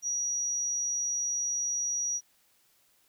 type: tone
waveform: sine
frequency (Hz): 5780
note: F#8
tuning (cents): -41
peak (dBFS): -28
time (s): 0.02-2.21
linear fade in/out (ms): 50
effects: white hiss -67 dBFS RMS until 3.08 s